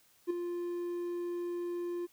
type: tone with ADSR envelope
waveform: triangle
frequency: 349.2 Hz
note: F4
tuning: in tune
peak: -24 dBFS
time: 0.27-2.07 s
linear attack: 33 ms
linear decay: 7 ms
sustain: -8 dB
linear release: 23 ms
effects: white hiss -66 dBFS RMS until 2.12 s